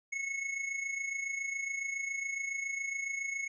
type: tone with amplitude modulation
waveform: square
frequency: 2192 Hz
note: C#7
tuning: 20 cents flat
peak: -32 dBFS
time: 0.12-3.48 s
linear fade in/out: 10 ms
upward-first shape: sine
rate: 27.2 Hz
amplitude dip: 60%
effects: resampled to 16000 Hz